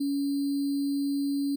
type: tone with sample-and-hold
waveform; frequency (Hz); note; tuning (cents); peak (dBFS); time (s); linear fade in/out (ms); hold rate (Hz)
sine; 281; C#4; +24; -25; 0-1.56; 10; 4410
effects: none